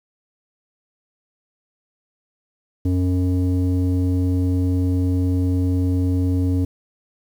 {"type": "tone with low-pass filter", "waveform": "square", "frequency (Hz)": 91, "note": "F#2", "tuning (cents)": -28, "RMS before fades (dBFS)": -19, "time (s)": [2.85, 6.65], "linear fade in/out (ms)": 5, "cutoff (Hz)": 330, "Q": 2.5, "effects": ["8-bit"]}